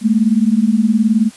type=beating tone pair; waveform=sine; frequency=209.9 / 228.9 Hz; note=G#3 / A#3; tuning=+19 / -31 cents; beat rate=19 Hz; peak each=-13 dBFS; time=0.01-1.31 s; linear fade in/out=50 ms; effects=white hiss -41 dBFS RMS until 1.36 s + resampled to 24000 Hz